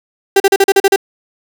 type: tone bursts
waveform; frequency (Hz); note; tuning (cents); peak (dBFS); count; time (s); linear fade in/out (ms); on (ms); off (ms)
35% pulse; 392; G4; 0; -4; 8; 0.36-0.961; 5; 41; 39
effects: none